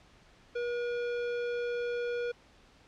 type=tone with tanh clipping; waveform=sine; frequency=480.6 Hz; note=B4; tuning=47 cents flat; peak=-33 dBFS; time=0.55-2.32 s; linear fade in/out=10 ms; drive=16 dB; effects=pink hiss -60 dBFS RMS until 2.87 s + low-pass 5000 Hz 12 dB/octave